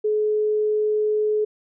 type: tone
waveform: sine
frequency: 425.7 Hz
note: G#4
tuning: 43 cents sharp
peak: -18 dBFS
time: 0.04-1.45 s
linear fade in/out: 10 ms
effects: none